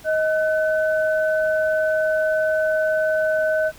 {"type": "tone pair together", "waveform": "sine", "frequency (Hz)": [628, 1509.7], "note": ["D#5", "F#6"], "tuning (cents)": [16, 34], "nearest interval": "octave + minor third", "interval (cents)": 1518, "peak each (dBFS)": [-18, -24], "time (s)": [0.04, 3.72], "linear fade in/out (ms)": 50, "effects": ["pink hiss -46 dBFS RMS until 3.78 s"]}